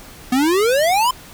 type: exponential sweep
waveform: square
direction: up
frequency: 243.7 to 1046.5 Hz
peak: -14 dBFS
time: 0.32-1.11 s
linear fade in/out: 5 ms
effects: pink hiss -40 dBFS RMS until 1.33 s

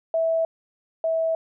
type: tone pair in turn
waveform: sine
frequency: 654 / 650.8 Hz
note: E5 / E5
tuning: -14 / -22 cents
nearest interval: unison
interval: 8 cents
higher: first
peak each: -19 / -20 dBFS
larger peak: first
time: 0.14-0.45 / 1.04-1.35 s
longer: neither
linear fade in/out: 2 ms
effects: none

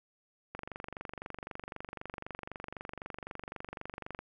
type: click train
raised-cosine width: 0.5 ms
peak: -25 dBFS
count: 88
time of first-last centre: 0.55-4.19 s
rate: 23.9 Hz
effects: none

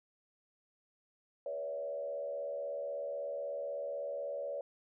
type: tone with frequency modulation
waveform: sine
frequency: 566 Hz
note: C#5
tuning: 36 cents sharp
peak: -36 dBFS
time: 1.46-4.61 s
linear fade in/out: 2 ms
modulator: 76.2 Hz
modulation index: 0.82
effects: none

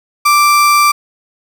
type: tone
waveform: 35% pulse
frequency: 1174.7 Hz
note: D6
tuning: in tune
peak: -5 dBFS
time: 0.25-0.92 s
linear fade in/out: 10 ms
effects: none

